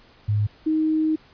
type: tone pair in turn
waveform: sine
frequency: 104.6 / 313.4 Hz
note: G#2 / D#4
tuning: +13 / +13 cents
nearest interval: octave + perfect fifth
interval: 1900 cents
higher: second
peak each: -18 dBFS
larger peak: neither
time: 0.28-0.47 / 0.66-1.16 s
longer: second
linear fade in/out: 10 ms
effects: pink hiss -53 dBFS RMS until 1.33 s + resampled to 11025 Hz